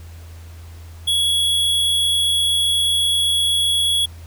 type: tone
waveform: square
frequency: 3353 Hz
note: G#7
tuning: 16 cents sharp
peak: -16 dBFS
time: 1.07-4.06 s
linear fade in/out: 10 ms
effects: added 83 Hz sine -35 dBFS peak until 4.26 s + pink hiss -48 dBFS RMS until 4.26 s